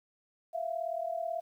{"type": "tone pair together", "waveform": "sine", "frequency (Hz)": [660.2, 698.5], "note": ["E5", "F5"], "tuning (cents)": [2, 0], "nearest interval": "minor second", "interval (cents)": 98, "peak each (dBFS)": [-34, -36], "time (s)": [0.53, 1.41], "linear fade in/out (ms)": 20, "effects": ["11-bit"]}